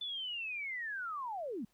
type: linear sweep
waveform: sine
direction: down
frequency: 3520 to 187.7 Hz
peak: -37 dBFS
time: 0.01-1.65 s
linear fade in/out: 5 ms
effects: pink hiss -74 dBFS RMS until 1.73 s